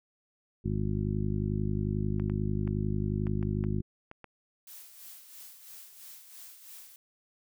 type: harmonic tone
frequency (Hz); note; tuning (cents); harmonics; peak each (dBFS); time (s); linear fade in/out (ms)
51.2; G#1; -24; 1 / 2 / 3 / 4 / 5 / 6 / 7; -35 / -32 / -34 / -34 / -42 / -43 / -39; 0.64-3.82; 20
type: clicks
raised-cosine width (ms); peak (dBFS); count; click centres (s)
0.5; -30; 8; 2.198 / 2.298 / 2.676 / 3.269 / 3.428 / 3.64 / 4.114 / 4.243
type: noise with tremolo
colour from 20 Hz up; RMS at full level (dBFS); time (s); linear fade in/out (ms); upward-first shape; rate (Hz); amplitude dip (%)
blue; -47; 4.67-6.96; 2; sine; 3; 55
effects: none